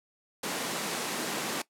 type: high-pass noise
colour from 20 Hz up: pink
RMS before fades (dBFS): -33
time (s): 0.43-1.62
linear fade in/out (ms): 5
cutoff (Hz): 190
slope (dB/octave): 24
effects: noise-tail reverb RT60 0.1 s tail -18 dB re dry + low-pass 12000 Hz 12 dB/octave